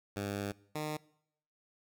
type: tone pair in turn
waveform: 10% pulse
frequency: 100.7 / 152.59 Hz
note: G2 / D#3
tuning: +47 / -33 cents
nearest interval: perfect fifth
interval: 720 cents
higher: second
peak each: -27 dBFS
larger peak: neither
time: 0.16-0.52 / 0.75-0.97 s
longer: first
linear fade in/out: 5 ms
effects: noise-tail reverb RT60 0.7 s tail -22 dB re dry